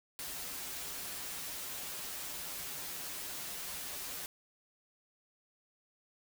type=noise with comb filter; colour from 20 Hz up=white; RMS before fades=-42 dBFS; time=0.19-4.26 s; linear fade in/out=0 ms; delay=9.1 ms; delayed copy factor=-0.65; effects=none